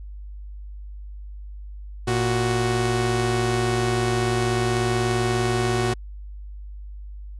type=tone pair together; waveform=sawtooth; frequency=116.54 / 370 Hz; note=A#2 / F#4; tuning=0 / 0 cents; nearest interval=octave + minor sixth; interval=2000 cents; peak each=-19 dBFS; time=2.07-5.94 s; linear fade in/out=10 ms; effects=added 50 Hz sine -34 dBFS peak until 7.39 s + resampled to 24000 Hz